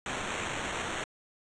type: noise with sample-and-hold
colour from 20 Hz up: white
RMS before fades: -35 dBFS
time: 0.06-1.04 s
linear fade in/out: 2 ms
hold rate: 4900 Hz
effects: resampled to 22050 Hz